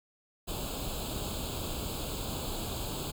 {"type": "noise with comb filter", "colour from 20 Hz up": "pink", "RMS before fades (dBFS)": -36, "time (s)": [0.47, 3.12], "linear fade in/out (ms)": 20, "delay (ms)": 0.26, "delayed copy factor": 0.9, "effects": []}